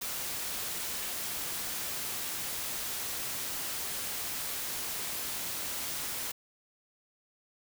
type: noise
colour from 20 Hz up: white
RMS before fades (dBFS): -36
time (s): 0.01-6.32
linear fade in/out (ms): 10
effects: none